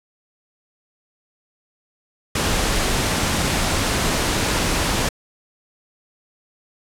pink noise, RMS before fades -20 dBFS, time 2.35-5.09 s, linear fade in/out 5 ms, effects low-pass 10000 Hz 12 dB/octave

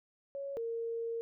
sine tone pair in turn, 556 / 460.6 Hz, C#5 / A#4, +5 / -21 cents, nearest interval minor third, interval 326 cents, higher first, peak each -37 / -34 dBFS, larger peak second, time 0.35-0.57 / 0.57-1.21 s, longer second, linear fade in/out 0 ms, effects none

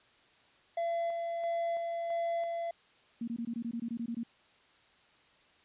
triangle tone with tremolo, 677 Hz, E5, 46 cents sharp, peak -28 dBFS, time 0.77-2.71 s, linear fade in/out 5 ms, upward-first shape square, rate 1.5 Hz, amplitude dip 30%
sine tone bursts, 233.1 Hz, A#3, in tune, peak -33 dBFS, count 12, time 3.21-4.234 s, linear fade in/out 5 ms, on 67 ms, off 20 ms
effects white hiss -64 dBFS RMS until 5.64 s + resampled to 8000 Hz

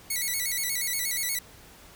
5% pulse tone with vibrato, 2081 Hz, C7, 10 cents flat, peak -17 dBFS, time 0.1-1.39 s, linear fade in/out 5 ms, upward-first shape square, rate 8.4 Hz, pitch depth 94 cents each way, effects pink hiss -51 dBFS RMS until 1.95 s

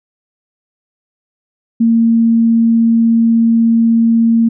sine tone, 229.1 Hz, A#3, 30 cents flat, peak -7 dBFS, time 1.8-4.49 s, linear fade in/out 10 ms, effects none

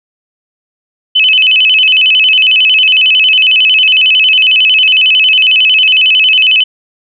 sine tone with vibrato, 2794 Hz, F7, in tune, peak -4 dBFS, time 1.15-6.64 s, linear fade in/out 10 ms, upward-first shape square, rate 11 Hz, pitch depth 140 cents each way, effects none

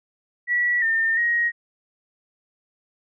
sine tone with pitch steps, 1940 / 1810 / 1885 Hz, B6 / A6 / A#6, -31 / +48 / +19 cents, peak -18 dBFS, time 0.47-1.52 s, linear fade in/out 50 ms, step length 350 ms, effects none

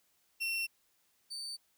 35% pulse tone pair in turn, 2716 / 4568 Hz, F7 / D8, -49 / -49 cents, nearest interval major sixth, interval 900 cents, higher second, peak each -31 / -38 dBFS, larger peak first, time 0.4-0.67 / 1.3-1.57 s, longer neither, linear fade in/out 20 ms, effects white hiss -73 dBFS RMS until 1.77 s

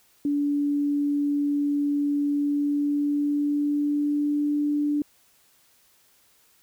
sine tone with pitch glide, 288.3 to 293.3 Hz, D4 to D4, -32 to -2 cents, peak -21 dBFS, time 0.25-5.02 s, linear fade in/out 2 ms, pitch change +30 cents, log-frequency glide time 2.29-4.56 s, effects white hiss -61 dBFS RMS until 6.62 s

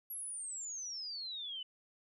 sine exponential sweep, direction down, 11630 to 2960 Hz, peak -40 dBFS, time 0.1-1.63 s, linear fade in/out 5 ms, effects none

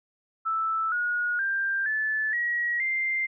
sine tone with pitch steps, 1318.5 / 1446.2 / 1586.2 / 1739.8 / 1908.2 / 2093 Hz, E6 / F#6 / G6 / A6 / A#6 / C7, 0 / -40 / +20 / -20 / +40 / 0 cents, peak -24 dBFS, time 0.45-3.27 s, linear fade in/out 20 ms, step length 470 ms, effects none

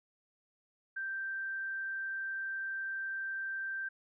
sine tone, 1568 Hz, G6, in tune, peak -35 dBFS, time 0.96-3.89 s, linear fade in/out 10 ms, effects none

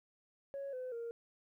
sine tone with pitch steps, 554.4 / 508.4 / 466.2 Hz, C#5 / C5 / A#4, 0 / -50 / 0 cents, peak -38 dBFS, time 0.54-1.11 s, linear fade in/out 0 ms, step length 190 ms, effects tanh soft clip ceiling -37 dBFS + 13-bit

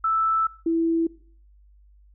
sine tone pair in turn, 1318.5 / 330.2 Hz, E6 / E4, 0 / +3 cents, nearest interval 2 octaves, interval 2397 cents, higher first, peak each -19 dBFS, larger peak neither, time 0.04-0.47 / 0.66-1.07 s, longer first, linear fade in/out 5 ms, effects noise-tail reverb RT60 0.5 s tail -21 dB re dry + added 50 Hz sine -51 dBFS peak until 2.14 s

